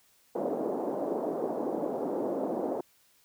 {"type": "band-pass noise", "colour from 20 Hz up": "pink", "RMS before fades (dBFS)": -32, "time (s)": [0.35, 2.81], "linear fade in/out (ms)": 5, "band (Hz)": [270, 710], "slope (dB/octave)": 24, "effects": ["white hiss -65 dBFS RMS until 3.24 s"]}